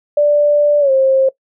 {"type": "tone with pitch glide", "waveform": "sine", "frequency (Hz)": [587.3, 532.4], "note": ["D5", "C5"], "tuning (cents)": [0, 30], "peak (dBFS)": -8, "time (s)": [0.17, 1.29], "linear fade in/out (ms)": 5, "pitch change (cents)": -170, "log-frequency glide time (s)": [0.8, 0.91], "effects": ["noise-tail reverb RT60 0.1 s tail -20 dB re dry"]}